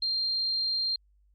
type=tone; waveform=sine; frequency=4186 Hz; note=C8; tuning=in tune; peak=-26 dBFS; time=0.02-0.96 s; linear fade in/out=5 ms; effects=added 50 Hz sine -61 dBFS peak until 1.34 s + Opus 48 kbps